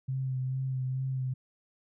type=tone with vibrato; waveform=sine; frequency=130.81 Hz; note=C3; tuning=in tune; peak=-29 dBFS; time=0.08-1.34 s; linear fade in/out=10 ms; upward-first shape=sine; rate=2.3 Hz; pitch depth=24 cents each way; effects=none